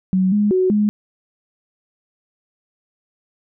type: tone with pitch steps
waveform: sine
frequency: 187.2 / 207.6 / 371.4 / 209.2 Hz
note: F#3 / G#3 / F#4 / G#3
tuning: +20 / 0 / +7 / +13 cents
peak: -13 dBFS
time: 0.13-0.89 s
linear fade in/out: 0 ms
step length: 190 ms
effects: none